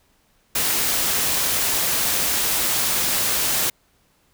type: noise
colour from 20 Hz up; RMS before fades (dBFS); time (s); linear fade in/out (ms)
white; -21; 0.55-3.7; 5
effects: pink hiss -62 dBFS RMS until 4.33 s